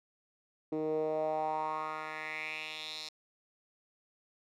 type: tone with band-pass filter sweep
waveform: 10% pulse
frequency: 155.56 Hz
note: D#3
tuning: in tune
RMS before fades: -36 dBFS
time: 0.72-3.09 s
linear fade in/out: 5 ms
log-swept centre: 360 to 4600 Hz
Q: 3.9
effects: none